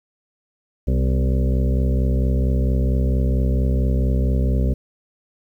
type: harmonic tone with a mistuned harmonic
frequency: 64.4 Hz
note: C2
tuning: 27 cents flat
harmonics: 1 / 2 / 3 / 4 / 6 / 7 / 8 / 9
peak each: -17 / -23 / -27 / -29 / -33 / -34 / -35 / -36 dBFS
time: 0.87-4.74 s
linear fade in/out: 10 ms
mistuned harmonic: 3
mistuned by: +38 cents
effects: 9-bit